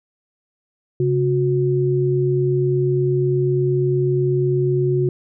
sine tone pair together, 135.8 / 364.1 Hz, C#3 / F#4, -35 / -28 cents, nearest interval octave + perfect fourth, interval 1707 cents, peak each -18 dBFS, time 1-5.09 s, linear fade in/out 2 ms, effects none

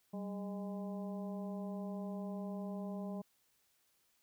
harmonic tone with a mistuned harmonic, 204.8 Hz, G#3, 24 cents flat, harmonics 1 / 2 / 3 / 4 / 5, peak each -40 / -50 / -48 / -54 / -57 dBFS, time 0.13-3.22 s, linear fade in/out 10 ms, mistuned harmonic 1, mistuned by -96 cents, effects white hiss -75 dBFS RMS until 4.22 s

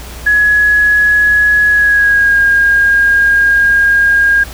sine tone with pitch glide, 1683 to 1621.9 Hz, G#6 to G#6, +23 to -41 cents, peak -6 dBFS, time 0.26-4.44 s, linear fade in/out 10 ms, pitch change -64 cents, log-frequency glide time 1.68-2.4 s, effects added 60 Hz sine -27 dBFS peak until 4.53 s + pink hiss -31 dBFS RMS until 4.53 s

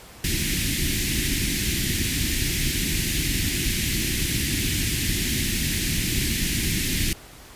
pink band-stop noise, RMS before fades -24 dBFS, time 0.24-7.13 s, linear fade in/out 2 ms, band 350 to 1800 Hz, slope 48 dB/octave, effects pink hiss -45 dBFS RMS until 7.55 s + resampled to 32000 Hz

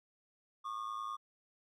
triangle ring-modulated tone, 1154 Hz, D6, 31 cents flat, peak -33 dBFS, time 0.64-1.17 s, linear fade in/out 20 ms, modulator 54.9 Hz, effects MP3 96 kbps

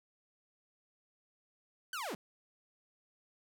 sawtooth linear sweep, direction down, 1568 to 155.56 Hz, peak -34 dBFS, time 1.93-2.15 s, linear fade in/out 2 ms, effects none

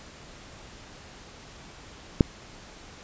click, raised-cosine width 3 ms, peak -3 dBFS, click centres 2.208 s, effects pink hiss -47 dBFS RMS until 3.03 s + resampled to 16000 Hz

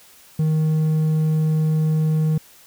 sine tone with hard clipping, 156.4 Hz, D#3, 9 cents sharp, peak -17 dBFS, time 0.39-2.38 s, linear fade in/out 5 ms, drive 3 dB, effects white hiss -49 dBFS RMS until 2.66 s

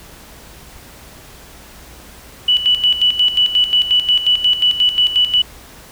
sine tone with tremolo, 2960 Hz, F#7, in tune, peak -9 dBFS, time 2.48-5.42 s, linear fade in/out 5 ms, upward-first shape square, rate 5.6 Hz, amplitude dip 70%, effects added 60 Hz sine -44 dBFS peak until 5.91 s + pink hiss -40 dBFS RMS until 5.91 s

